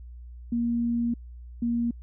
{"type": "tone pair in turn", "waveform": "sine", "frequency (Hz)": [235.6, 235.6], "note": ["A#3", "A#3"], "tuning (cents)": [19, 19], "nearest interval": "unison", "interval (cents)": 0, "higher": "neither", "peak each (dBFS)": -23, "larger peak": "neither", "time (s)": [[0.52, 1.14], [1.62, 1.91]], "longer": "first", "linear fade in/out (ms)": 5, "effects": ["added 60 Hz sine -40 dBFS peak until 2.02 s"]}